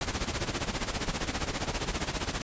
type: noise with tremolo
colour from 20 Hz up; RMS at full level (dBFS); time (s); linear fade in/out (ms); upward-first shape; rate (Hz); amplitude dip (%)
pink; -29; 0.01-2.42; 2; sine; 15; 75
effects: resampled to 16000 Hz